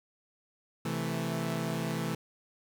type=chord; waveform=sawtooth; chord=A minor; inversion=first; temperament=equal; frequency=130.81 / 164.81 / 220 Hz; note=C3 / E3 / A3; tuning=0 / 0 / 0 cents; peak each=-33 / -30 / -32 dBFS; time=0.85-2.15 s; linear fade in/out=5 ms; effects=10-bit